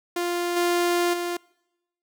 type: tone with level steps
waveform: sawtooth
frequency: 349.2 Hz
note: F4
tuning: in tune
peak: -20 / -16 / -22 dBFS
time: 0.16-1.37 s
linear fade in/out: 5 ms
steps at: 0.56 / 1.13 s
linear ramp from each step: 10 ms
effects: noise-tail reverb RT60 0.9 s tail -25 dB re dry